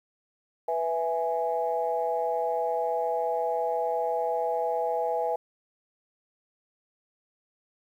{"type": "chord", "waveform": "sine", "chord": "E major", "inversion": "second", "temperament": "equal", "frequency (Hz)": [493.9, 659.3, 830.6], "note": ["B4", "E5", "G#5"], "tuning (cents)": [0, 0, 0], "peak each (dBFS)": -29, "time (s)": [0.68, 5.36], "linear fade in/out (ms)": 5, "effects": ["tanh soft clip ceiling -15 dBFS", "10-bit"]}